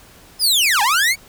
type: linear two-way sweep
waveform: sawtooth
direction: down then up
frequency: 5200 to 788 to 2297 Hz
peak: -10 dBFS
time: 0.39-1.16 s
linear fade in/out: 50 ms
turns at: 0.82 s
effects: pink hiss -46 dBFS RMS until 1.28 s